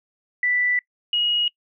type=tone pair in turn; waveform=sine; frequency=1975.5 / 2891 Hz; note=B6 / F#7; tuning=0 / -41 cents; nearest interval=perfect fifth; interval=659 cents; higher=second; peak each=-18 dBFS; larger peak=neither; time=0.43-0.79 / 1.13-1.48 s; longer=first; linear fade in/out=2 ms; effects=noise-tail reverb RT60 0.1 s tail -24 dB re dry